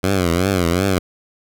10% pulse tone with vibrato, 90.7 Hz, F#2, 34 cents flat, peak -7 dBFS, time 0.03-0.99 s, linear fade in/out 10 ms, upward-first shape triangle, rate 2.7 Hz, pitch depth 170 cents each way, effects none

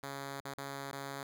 5% pulse tone with dropouts, 138.59 Hz, C#3, in tune, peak -29 dBFS, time 0.03-1.23 s, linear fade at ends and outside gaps 2 ms, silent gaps 0.404-0.452 / 0.537-0.58 / 0.914-0.929 s, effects none

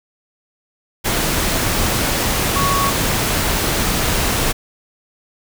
sine tone in noise, 1114 Hz, C#6, 8 cents sharp, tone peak -17 dBFS, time 2.55-2.91 s, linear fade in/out 20 ms, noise pink, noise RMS -18 dBFS, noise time 1.04-4.53 s, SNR -2 dB, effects none

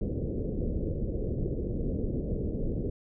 pink low-pass noise, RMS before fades -31 dBFS, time 0.01-2.9 s, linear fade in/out 5 ms, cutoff 520 Hz, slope 48 dB/octave, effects none

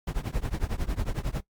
brown noise with tremolo, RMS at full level -25 dBFS, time 0.07-1.41 s, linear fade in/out 5 ms, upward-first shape triangle, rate 11 Hz, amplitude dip 100%, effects noise-tail reverb RT60 0.1 s tail -18 dB re dry + MP3 96 kbps

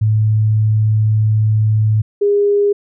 sine tone pair in turn, 108.2 / 407.4 Hz, A2 / G#4, -29 / -33 cents, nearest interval octave + major seventh, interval 2296 cents, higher second, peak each -10 dBFS, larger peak neither, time 0.01-2.02 / 2.21-2.73 s, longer first, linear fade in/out 10 ms, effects none

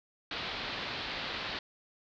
white low-pass noise, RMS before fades -38 dBFS, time 0.31-1.59 s, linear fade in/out 2 ms, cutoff 4400 Hz, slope 48 dB/octave, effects none

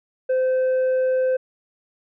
triangle tone with tanh clipping, 516 Hz, C5, 24 cents flat, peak -18 dBFS, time 0.29-1.37 s, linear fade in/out 10 ms, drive 8 dB, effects none

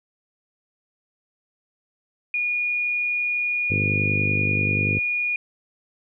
sine tone, 2442 Hz, D#7, 33 cents flat, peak -21 dBFS, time 2.34-5.36 s, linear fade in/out 2 ms
harmonic tone, 50.4 Hz, G1, 49 cents sharp, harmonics 2 / 3 / 4 / 5 / 6 / 7 / 8 / 9 / 10, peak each -25 / -29 / -31 / -33 / -35 / -36 / -37 / -38 / -39 dBFS, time 3.7-4.99 s, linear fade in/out 5 ms
effects none

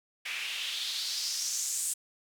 white noise with band-pass filter sweep, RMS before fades -34 dBFS, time 0.25-1.94 s, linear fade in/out 10 ms, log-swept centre 2300 to 8500 Hz, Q 3.2, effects none

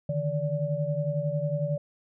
sine tone cluster, 145.3 / 156.3 / 579 Hz, D3 / D#3 / D5, -18 / +8 / -25 cents, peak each -30 dBFS, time 0.09-1.78 s, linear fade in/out 5 ms, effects none

